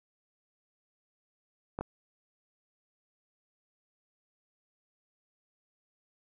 clicks, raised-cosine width 1 ms, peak -21 dBFS, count 2, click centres 1.789 / 1.81 s, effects none

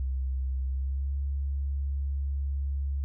sine tone with pitch glide, 65.6 to 69.3 Hz, C2 to C#2, +5 to 0 cents, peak -27 dBFS, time 0-3.04 s, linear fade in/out 0 ms, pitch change +95 cents, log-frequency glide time 0.66-1.15 s, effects none

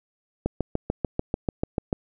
click train, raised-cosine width 2 ms, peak -10 dBFS, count 11, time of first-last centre 0.46-1.928 s, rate 6.81 Hz, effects none

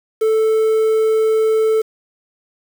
triangle tone with quantisation, 440 Hz, A4, in tune, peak -10 dBFS, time 0.21-1.82 s, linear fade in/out 10 ms, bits 6, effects none

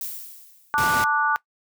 violet noise with exponential decay, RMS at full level -29 dBFS, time 0.01-0.93 s, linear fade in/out 2 ms, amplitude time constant 200 ms
sine chord, D major, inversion second, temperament just, 881 / 1174.7 / 1468.3 Hz, A5 / D6 / F#6, +2 / 0 / -14 cents, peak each -24 / -23 / -22 dBFS, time 0.74-1.36 s, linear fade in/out 0 ms
pink noise, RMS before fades -27 dBFS, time 0.78-1.04 s, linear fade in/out 0 ms
effects noise-tail reverb RT60 0.1 s tail -20 dB re dry + high-pass 100 Hz 12 dB/octave

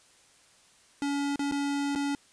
square tone with dropouts, 283.3 Hz, C#4, 38 cents sharp, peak -28 dBFS, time 1.02-2.15 s, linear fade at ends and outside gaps 1 ms, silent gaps 1.359-1.393 / 1.513-1.521 / 1.951-1.958 s, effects white hiss -60 dBFS RMS until 2.32 s + resampled to 22050 Hz

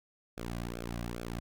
sawtooth tone with flanger, 58.6 Hz, A#1, 10 cents sharp, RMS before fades -39 dBFS, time 0.37-1.4 s, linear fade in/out 10 ms, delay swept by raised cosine 1 to 2.3 ms, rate 2.4 Hz, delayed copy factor -0.95, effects none

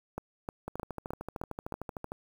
two click trains, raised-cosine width 1 ms, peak -21 / -23 dBFS, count 6 / 20, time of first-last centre 0.18-1.723 / 0.68-2.119 s, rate 3.24 / 13.2 Hz, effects 8-bit

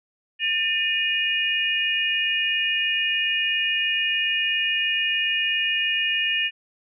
sine tone cluster, 1797 / 2469 / 2864 Hz, A6 / D#7 / F7, +36 / -14 / +43 cents, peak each -27 / -24 / -24 dBFS, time 0.39-6.51 s, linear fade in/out 50 ms, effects none

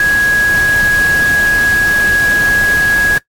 sine tone in noise, 1661.2 Hz, G#6, in tune, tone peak -8 dBFS, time 0-3.18 s, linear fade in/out 2 ms, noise pink, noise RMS -22 dBFS, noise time 0-3.18 s, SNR +11 dB, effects noise-tail reverb RT60 0.1 s tail -18 dB re dry + AAC 64 kbps

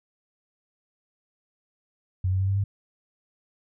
sine tone with pitch steps, 92.5 / 94.28 / 96.09 / 97.94 / 99.83 Hz, F#2 / F#2 / G2 / G2 / G2, 0 / +33 / -34 / -1 / +32 cents, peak -21 dBFS, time 2.24-2.64 s, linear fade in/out 5 ms, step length 80 ms, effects none

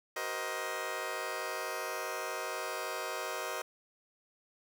15% pulse chord, C half-diminished seventh, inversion second, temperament just, 376.7 / 470.9 / 523.3 / 627.9 Hz, Gb4 / Bb4 / C5 / Eb5, +31 / +18 / 0 / +16 cents, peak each -37 / -35 / -35 / -33 dBFS, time 0.16-3.62 s, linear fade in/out 5 ms, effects none

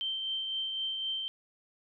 sine tone with tremolo, 3124 Hz, G7, 7 cents flat, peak -30 dBFS, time 0.01-1.28 s, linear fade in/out 0 ms, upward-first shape triangle, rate 3.9 Hz, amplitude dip 35%, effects none

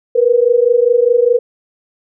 sine tone pair together, 469 / 493.9 Hz, A#4 / B4, +11 / 0 cents, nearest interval minor second, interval 89 cents, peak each -11 dBFS, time 0.15-1.39 s, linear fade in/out 10 ms, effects none

